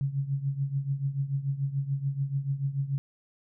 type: tone with tremolo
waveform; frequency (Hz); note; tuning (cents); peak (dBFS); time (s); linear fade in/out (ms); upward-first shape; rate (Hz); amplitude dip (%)
sine; 138.3; C#3; -4; -23; 0.01-2.98; 0; triangle; 6.9; 85
effects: none